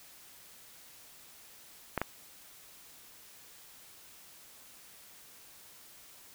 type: clicks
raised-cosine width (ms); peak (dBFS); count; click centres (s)
0.5; -15; 2; 1.977 / 2.016
effects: white hiss -55 dBFS RMS until 6.34 s